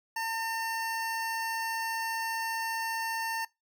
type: tone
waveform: 25% pulse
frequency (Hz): 905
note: A5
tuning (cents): +48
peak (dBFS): -27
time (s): 0.16-3.45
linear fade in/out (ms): 5
effects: noise-tail reverb RT60 0.2 s tail -22 dB re dry